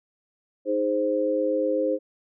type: chord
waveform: sine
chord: Ab major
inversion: second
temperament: equal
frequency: 311.1 / 415.3 / 523.3 Hz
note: Eb4 / Ab4 / C5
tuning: 0 / 0 / 0 cents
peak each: -27 / -29 / -23 dBFS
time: 0.65-1.99 s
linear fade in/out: 50 ms
effects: none